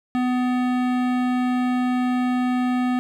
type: tone with hard clipping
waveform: sine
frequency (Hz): 250.1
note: B3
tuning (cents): +22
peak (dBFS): -21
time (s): 0.15-2.99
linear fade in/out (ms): 0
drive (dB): 17
effects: none